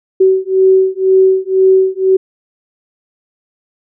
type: beating tone pair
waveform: sine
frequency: 378.2 / 380.2 Hz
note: F#4 / F#4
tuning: +38 / +47 cents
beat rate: 2 Hz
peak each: -10 dBFS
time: 0.2-2.17 s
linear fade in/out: 10 ms
effects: none